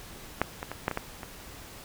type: clicks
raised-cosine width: 0.5 ms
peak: -8 / -18 / -19 / -10 / -16 / -14 / -24 dBFS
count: 7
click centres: 0.416 / 0.629 / 0.716 / 0.881 / 0.913 / 0.974 / 1.232 s
effects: pink hiss -46 dBFS RMS until 1.84 s